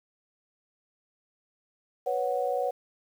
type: chord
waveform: sine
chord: B suspended second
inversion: none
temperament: equal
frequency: 493.9 / 554.4 / 740 Hz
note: B4 / C#5 / F#5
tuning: 0 / 0 / 0 cents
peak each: -30 dBFS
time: 2.06-2.71 s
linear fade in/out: 10 ms
effects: 9-bit